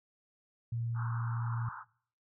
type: tone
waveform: sine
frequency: 116.54 Hz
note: A#2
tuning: in tune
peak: -32 dBFS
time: 0.72-1.69 s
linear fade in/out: 5 ms
type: band-pass noise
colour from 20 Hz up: white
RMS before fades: -45 dBFS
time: 0.94-1.85 s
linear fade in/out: 50 ms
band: 850 to 1500 Hz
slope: 96 dB/octave
effects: noise-tail reverb RT60 0.6 s tail -24 dB re dry